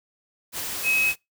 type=tone in noise; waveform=sine; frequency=2557 Hz; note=D#7; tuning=47 cents sharp; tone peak=-19 dBFS; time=0.83-1.14 s; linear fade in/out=50 ms; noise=white; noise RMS=-31 dBFS; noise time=0.52-1.16 s; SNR=+9 dB; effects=noise-tail reverb RT60 0.2 s tail -25 dB re dry